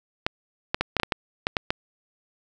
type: clicks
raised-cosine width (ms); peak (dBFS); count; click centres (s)
0.3; -6; 10; 0.265 / 0.745 / 0.81 / 0.967 / 0.999 / 1.033 / 1.122 / 1.469 / 1.568 / 1.705
effects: none